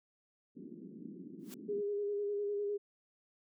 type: band-pass noise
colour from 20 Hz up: pink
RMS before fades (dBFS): -49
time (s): 0.55-1.82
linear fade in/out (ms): 20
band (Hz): 180 to 360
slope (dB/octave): 48
type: noise with exponential growth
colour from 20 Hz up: white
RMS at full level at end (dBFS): -47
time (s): 1.39-1.54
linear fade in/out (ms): 1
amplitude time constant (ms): 32
type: tone with vibrato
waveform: sine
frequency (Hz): 409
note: G#4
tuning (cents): -26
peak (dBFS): -33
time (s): 1.68-2.78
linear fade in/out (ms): 20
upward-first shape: square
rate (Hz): 9.9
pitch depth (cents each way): 21
effects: none